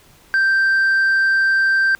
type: tone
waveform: sine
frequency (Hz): 1568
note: G6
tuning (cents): 0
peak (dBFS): -10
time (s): 0.34-1.95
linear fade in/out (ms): 0
effects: tanh soft clip ceiling -12 dBFS + pink hiss -50 dBFS RMS until 1.99 s